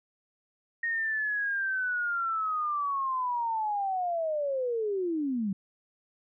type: linear sweep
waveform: sine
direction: down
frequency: 1864.7 to 185 Hz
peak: -27 dBFS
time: 0.83-5.53 s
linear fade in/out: 5 ms
effects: none

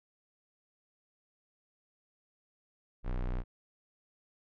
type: tone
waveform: square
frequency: 30.87 Hz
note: B0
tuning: in tune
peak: -32 dBFS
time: 3.03-3.44 s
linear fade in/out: 50 ms
effects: low-pass 2000 Hz 12 dB/octave

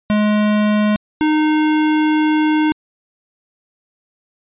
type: tone pair in turn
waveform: square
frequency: 210.5 / 307.3 Hz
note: G#3 / D#4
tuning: +24 / -21 cents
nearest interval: perfect fifth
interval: 655 cents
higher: second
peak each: -13 dBFS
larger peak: neither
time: 0.1-0.96 / 1.21-2.72 s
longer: second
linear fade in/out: 0 ms
effects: resampled to 8000 Hz

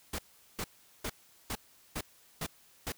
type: noise bursts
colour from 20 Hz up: pink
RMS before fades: -36 dBFS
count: 7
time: 0.13-2.922 s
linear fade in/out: 5 ms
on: 56 ms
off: 400 ms
effects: white hiss -62 dBFS RMS until 2.97 s

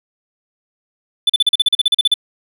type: tone bursts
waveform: triangle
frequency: 3499 Hz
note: A7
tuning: 10 cents flat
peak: -7 dBFS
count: 14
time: 1.27-2.141 s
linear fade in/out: 5 ms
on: 26 ms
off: 39 ms
effects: none

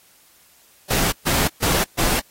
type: noise bursts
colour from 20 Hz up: pink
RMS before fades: -20 dBFS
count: 4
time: 0.9-2.2 s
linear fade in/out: 10 ms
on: 220 ms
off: 140 ms
effects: white hiss -54 dBFS RMS until 2.3 s + AAC 48 kbps

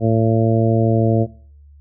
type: harmonic tone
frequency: 112.6 Hz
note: A2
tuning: 40 cents sharp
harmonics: 1 / 2 / 3 / 4 / 5 / 6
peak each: -16 / -19 / -21 / -22 / -23 / -24 dBFS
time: 0-1.27 s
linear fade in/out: 50 ms
effects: noise-tail reverb RT60 0.5 s tail -21 dB re dry + added 72 Hz sine -42 dBFS peak until 1.8 s

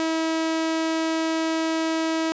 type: tone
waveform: sawtooth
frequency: 322.7 Hz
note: E4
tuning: 37 cents flat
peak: -18 dBFS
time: 0-2.32 s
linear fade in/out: 0 ms
effects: resampled to 16000 Hz + 10-bit

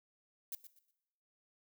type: noise with echo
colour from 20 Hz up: violet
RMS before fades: -41 dBFS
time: 0.52-0.55 s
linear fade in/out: 2 ms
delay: 120 ms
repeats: 3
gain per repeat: -12 dB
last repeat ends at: 0.91 s
effects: noise-tail reverb RT60 0.9 s tail -18 dB re dry

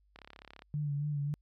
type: click train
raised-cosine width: 0.3 ms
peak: -33 dBFS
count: 17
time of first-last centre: 0.16-0.621 s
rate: 34.7 Hz
type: tone with vibrato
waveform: sine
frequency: 145.8 Hz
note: D3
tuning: 12 cents flat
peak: -31 dBFS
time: 0.74-1.34 s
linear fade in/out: 0 ms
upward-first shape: sine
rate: 3.7 Hz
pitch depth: 41 cents each way
effects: added 50 Hz sine -66 dBFS peak until 1.41 s + AAC 64 kbps

